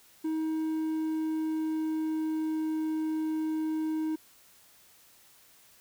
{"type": "tone with pitch glide", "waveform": "triangle", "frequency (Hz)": [316.4, 314.2], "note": ["D#4", "D#4"], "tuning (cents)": [29, 17], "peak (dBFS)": -26, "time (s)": [0.24, 4.16], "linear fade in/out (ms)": 10, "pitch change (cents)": -12, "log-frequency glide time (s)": [0.54, 2.85], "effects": ["white hiss -59 dBFS RMS until 5.8 s"]}